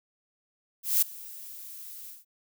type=noise with ADSR envelope; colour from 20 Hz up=violet; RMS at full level=-21 dBFS; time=0.83-2.25 s; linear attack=190 ms; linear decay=8 ms; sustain=-22 dB; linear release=170 ms; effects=none